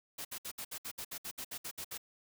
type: noise bursts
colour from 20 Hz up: white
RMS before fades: -42 dBFS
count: 14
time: 0.18-1.979 s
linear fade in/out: 10 ms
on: 70 ms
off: 63 ms
effects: none